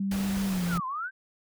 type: tone with pitch glide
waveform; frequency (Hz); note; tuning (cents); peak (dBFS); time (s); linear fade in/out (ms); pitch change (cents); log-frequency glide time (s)
sine; 196 to 173.61; G3 to F3; 0 to -10; -26; 0-0.8; 5; -210; 0.47-0.66
type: noise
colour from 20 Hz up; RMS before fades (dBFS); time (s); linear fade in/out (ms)
pink; -37; 0.11-0.78; 5
type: exponential two-way sweep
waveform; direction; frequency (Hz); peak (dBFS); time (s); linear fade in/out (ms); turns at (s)
sine; down then up; 1603 to 1004 to 1603; -30; 0.68-1.11; 50; 0.86
effects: none